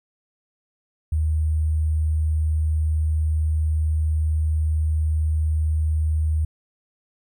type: tone with sample-and-hold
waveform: sine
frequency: 77.78 Hz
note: D#2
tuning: in tune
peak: -18 dBFS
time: 1.12-6.45 s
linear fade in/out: 5 ms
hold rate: 8820 Hz
effects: none